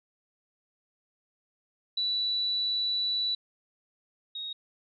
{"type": "tone pair in turn", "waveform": "sine", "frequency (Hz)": [3951, 3759], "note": ["B7", "A#7"], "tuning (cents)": [0, 14], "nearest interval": "minor second", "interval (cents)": 86, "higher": "first", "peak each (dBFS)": [-26, -34], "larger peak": "first", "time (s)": [[1.97, 3.35], [4.35, 4.53]], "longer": "first", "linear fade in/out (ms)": 5, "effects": []}